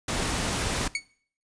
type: noise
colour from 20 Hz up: pink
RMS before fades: -28 dBFS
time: 0.08-0.88 s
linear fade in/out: 5 ms
type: tone with exponential decay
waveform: sawtooth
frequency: 2229 Hz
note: C#7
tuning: 9 cents sharp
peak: -18 dBFS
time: 0.95-1.04 s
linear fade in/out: 2 ms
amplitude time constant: 18 ms
effects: noise-tail reverb RT60 0.5 s tail -19 dB re dry + resampled to 22050 Hz